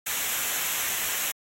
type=noise with comb filter; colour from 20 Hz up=white; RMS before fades=-28 dBFS; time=0.06-1.32 s; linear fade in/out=10 ms; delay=0.21 ms; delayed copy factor=-0.6; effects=AAC 48 kbps